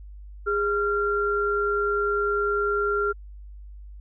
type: tone pair together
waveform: sine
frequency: 410 / 1380.1 Hz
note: G#4 / F6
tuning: -22 / -21 cents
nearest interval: octave + major sixth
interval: 2101 cents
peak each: -24 dBFS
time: 0.46-3.13 s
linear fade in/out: 20 ms
effects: added 50 Hz sine -39 dBFS peak until 4 s